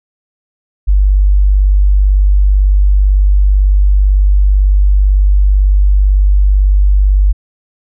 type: tone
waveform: sine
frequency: 49 Hz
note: G1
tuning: in tune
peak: -5 dBFS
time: 0.87-7.33 s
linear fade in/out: 20 ms
effects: none